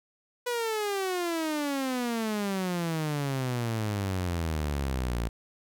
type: exponential sweep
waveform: sawtooth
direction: down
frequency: 493.9 to 56 Hz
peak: -24 dBFS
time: 0.46-5.29 s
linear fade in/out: 10 ms
effects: none